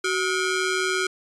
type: ring-modulated tone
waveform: sawtooth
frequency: 906 Hz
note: A#5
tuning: 50 cents flat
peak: -15 dBFS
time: 0.04-1.07 s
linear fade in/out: 5 ms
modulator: 531 Hz
effects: resampled to 22050 Hz

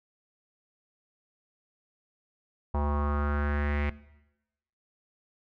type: tone with low-pass filter sweep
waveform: square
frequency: 72.9 Hz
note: D2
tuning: 12 cents flat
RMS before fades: -28 dBFS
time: 2.74-3.9 s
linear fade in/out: 5 ms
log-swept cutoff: 920 to 2200 Hz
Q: 4.2
effects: noise-tail reverb RT60 0.9 s tail -18 dB re dry

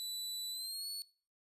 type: tone with pitch glide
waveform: sawtooth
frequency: 3970 to 4405 Hz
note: B7 to C#8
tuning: +8 to -12 cents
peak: -37 dBFS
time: 0-1.02 s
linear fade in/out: 0 ms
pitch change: +180 cents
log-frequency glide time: 0.51-0.88 s
effects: noise-tail reverb RT60 0.4 s tail -19 dB re dry + resampled to 32000 Hz

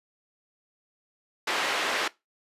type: band-pass noise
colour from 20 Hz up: white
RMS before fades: -28 dBFS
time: 1.47-2.08 s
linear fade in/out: 5 ms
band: 400 to 2600 Hz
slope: 12 dB/octave
effects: noise-tail reverb RT60 0.2 s tail -20 dB re dry + resampled to 32000 Hz

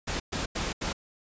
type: noise bursts at uneven times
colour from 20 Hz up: pink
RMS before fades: -31 dBFS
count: 4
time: 0.07-0.2 / 0.32-0.46 / 0.55-0.73 / 0.81-0.93 s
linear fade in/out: 10 ms
effects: resampled to 16000 Hz

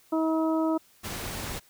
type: harmonic tone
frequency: 320 Hz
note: D#4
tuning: 49 cents sharp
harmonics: 1 / 2 / 3 / 4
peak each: -24 / -30 / -34 / -36 dBFS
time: 0.12-0.78 s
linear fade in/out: 10 ms
type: noise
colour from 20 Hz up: pink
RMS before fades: -35 dBFS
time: 1.03-1.6 s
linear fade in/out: 20 ms
effects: white hiss -60 dBFS RMS until 1.69 s

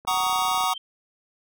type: click train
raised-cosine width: 1 ms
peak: -29 dBFS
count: 20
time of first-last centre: 0.05-0.638 s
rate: 32.3 Hz
type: chord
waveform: square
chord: D# minor seventh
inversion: first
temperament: just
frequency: 746.7 / 933.4 / 1120.1 / 1244.5 Hz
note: F#5 / A#5 / C#6 / D#6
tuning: +16 / +2 / +18 / 0 cents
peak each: -28 dBFS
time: 0.07-0.74 s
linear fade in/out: 10 ms
type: tone with exponential growth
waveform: sine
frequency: 3136 Hz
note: G7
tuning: in tune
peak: -30 dBFS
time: 0.66-0.78 s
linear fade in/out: 5 ms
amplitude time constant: 26 ms
effects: none

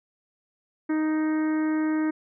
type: harmonic tone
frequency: 311.1 Hz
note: D#4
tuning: in tune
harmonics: 1 / 2 / 3 / 4 / 5 / 6 / 7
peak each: -22 / -39 / -39 / -41 / -40 / -41 / -46 dBFS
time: 0.89-2.11 s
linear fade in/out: 10 ms
effects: none

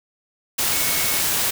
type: tone in noise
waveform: sine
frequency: 2208 Hz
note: C#7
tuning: 7 cents flat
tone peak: -31 dBFS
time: 0.72-1.22 s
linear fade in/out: 10 ms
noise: white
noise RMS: -21 dBFS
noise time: 0.58-1.51 s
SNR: -13 dB
effects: none

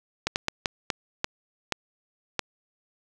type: slowing click train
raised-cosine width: 0.2 ms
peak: -7 dBFS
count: 8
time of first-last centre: 0.27-2.393 s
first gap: 89 ms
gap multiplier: 1.4
effects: none

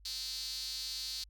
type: tone with high-pass filter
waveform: sawtooth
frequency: 258.7 Hz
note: C4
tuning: 19 cents flat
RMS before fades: -40 dBFS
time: 0.05-1.24 s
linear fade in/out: 5 ms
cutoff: 4400 Hz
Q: 5.9
effects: added 50 Hz sine -56 dBFS peak until 1.29 s

